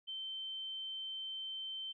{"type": "tone", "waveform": "sine", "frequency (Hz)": 3100, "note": "G7", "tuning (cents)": -20, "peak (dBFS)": -40, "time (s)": [0.07, 1.93], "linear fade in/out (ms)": 20, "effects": []}